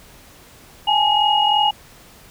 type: tone cluster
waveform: sine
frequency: 818 / 861 / 2882 Hz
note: G#5 / A5 / F#7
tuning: -26 / -38 / -46 cents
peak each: -18 dBFS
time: 0.87-1.71 s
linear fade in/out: 10 ms
effects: pink hiss -46 dBFS RMS until 2.3 s